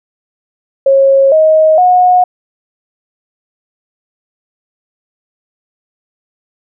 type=tone with pitch steps; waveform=sine; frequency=544 / 628.5 / 726.2 Hz; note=C#5 / D#5 / F#5; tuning=-33 / +17 / -33 cents; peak=-4 dBFS; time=0.86-2.24 s; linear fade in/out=5 ms; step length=460 ms; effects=none